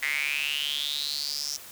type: tone with high-pass filter sweep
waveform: square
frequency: 72.4 Hz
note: D2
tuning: 24 cents flat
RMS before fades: -30 dBFS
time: 0.02-1.57 s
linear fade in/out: 10 ms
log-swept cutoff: 2000 to 5700 Hz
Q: 9.2
effects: white hiss -45 dBFS RMS until 1.71 s